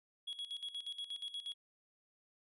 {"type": "tone with tremolo", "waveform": "triangle", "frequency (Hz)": 3336, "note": "G#7", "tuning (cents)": 7, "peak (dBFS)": -38, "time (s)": [0.27, 1.54], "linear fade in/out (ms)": 10, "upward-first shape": "square", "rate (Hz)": 8.4, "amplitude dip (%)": 75, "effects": ["resampled to 24000 Hz"]}